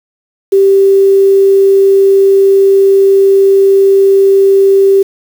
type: tone with quantisation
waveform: sine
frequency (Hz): 391.2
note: G4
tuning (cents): -4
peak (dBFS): -3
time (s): 0.52-5.03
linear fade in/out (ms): 10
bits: 5
effects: none